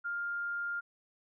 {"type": "tone", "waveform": "sine", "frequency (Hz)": 1403, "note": "F6", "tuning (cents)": 8, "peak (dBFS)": -33, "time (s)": [0.04, 0.81], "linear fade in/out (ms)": 20, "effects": []}